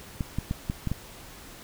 clicks, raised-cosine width 5 ms, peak -15 dBFS, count 6, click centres 0.208 / 0.386 / 0.511 / 0.699 / 0.873 / 0.916 s, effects pink hiss -46 dBFS RMS until 1.63 s

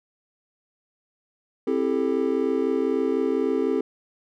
triangle chord, A minor seventh, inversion first, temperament just, 264 / 330 / 396 / 440 Hz, C4 / E4 / G4 / A4, +16 / +2 / +18 / 0 cents, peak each -24 / -26 / -24 / -24 dBFS, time 1.67-3.81 s, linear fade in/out 5 ms, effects none

